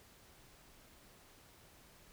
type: silence
effects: pink hiss -62 dBFS RMS until 2.12 s